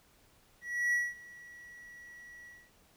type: tone with ADSR envelope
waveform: triangle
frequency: 1933 Hz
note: B6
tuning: 38 cents flat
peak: -24 dBFS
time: 0.61-2.71 s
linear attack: 320 ms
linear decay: 210 ms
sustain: -23 dB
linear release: 240 ms
effects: pink hiss -65 dBFS RMS until 2.96 s

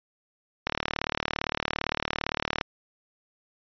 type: click train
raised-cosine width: 0.3 ms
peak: -9 dBFS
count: 74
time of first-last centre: 0.67-2.611 s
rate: 37.6 Hz
effects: resampled to 11025 Hz

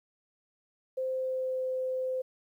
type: tone with pitch glide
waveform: sine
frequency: 520 to 515.8 Hz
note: C5 to C5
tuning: -11 to -25 cents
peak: -29 dBFS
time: 0.97-2.22 s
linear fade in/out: 10 ms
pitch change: -14 cents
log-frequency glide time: 1.11-1.65 s
effects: 11-bit

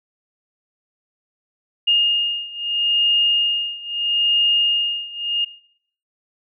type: beating tone pair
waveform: sine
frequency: 2837 / 2837.77 Hz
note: F7 / F7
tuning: +27 / +27 cents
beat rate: 0.77 Hz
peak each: -18 / -20 dBFS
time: 1.87-5.45 s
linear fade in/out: 10 ms
effects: noise-tail reverb RT60 0.6 s tail -17 dB re dry

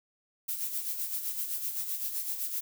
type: noise with tremolo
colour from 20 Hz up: violet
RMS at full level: -32 dBFS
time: 0.48-2.61 s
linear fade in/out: 10 ms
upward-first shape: sine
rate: 7.8 Hz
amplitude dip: 55%
effects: none

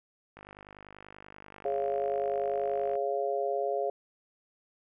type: click train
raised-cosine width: 0.5 ms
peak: -32 dBFS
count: 131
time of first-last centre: 0.37-2.954 s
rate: 50.3 Hz
type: chord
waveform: sine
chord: Db major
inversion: second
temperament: just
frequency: 415.8 / 554.4 / 693 Hz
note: Ab4 / Db5 / F5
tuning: +2 / 0 / -14 cents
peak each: -32 dBFS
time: 1.65-3.9 s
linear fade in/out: 2 ms
effects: none

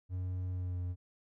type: tone with pitch glide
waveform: triangle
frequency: 91.5 to 89.46 Hz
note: F#2 to F2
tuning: -19 to +42 cents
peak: -32 dBFS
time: 0.09-0.96 s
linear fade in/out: 50 ms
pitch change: -39 cents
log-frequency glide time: 0.51-0.76 s
effects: none

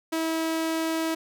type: tone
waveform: sawtooth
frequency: 323.7 Hz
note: E4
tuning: 31 cents flat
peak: -21 dBFS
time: 0.12-1.15 s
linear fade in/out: 10 ms
effects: none

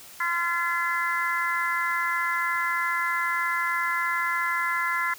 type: harmonic tone with a mistuned harmonic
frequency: 343.2 Hz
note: F4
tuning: 30 cents flat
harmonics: 3 / 4 / 5 / 6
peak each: -29 / -29 / -29 / -29 dBFS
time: 0.2-5.14 s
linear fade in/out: 5 ms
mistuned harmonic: 6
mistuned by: -15 cents
effects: white hiss -46 dBFS RMS until 5.18 s

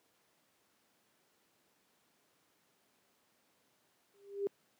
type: tone with exponential growth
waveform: sine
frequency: 400.1 Hz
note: G4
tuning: 35 cents sharp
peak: -28 dBFS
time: 4.14-4.47 s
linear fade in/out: 0 ms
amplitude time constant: 70 ms
effects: pink hiss -73 dBFS RMS until 4.79 s + high-pass 200 Hz 12 dB/octave

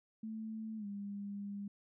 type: tone with pitch glide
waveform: sine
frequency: 220 to 201.7 Hz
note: A3 to G3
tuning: 0 to +50 cents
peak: -40 dBFS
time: 0.23-1.68 s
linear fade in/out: 5 ms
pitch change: -150 cents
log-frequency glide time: 0.77-0.86 s
effects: none

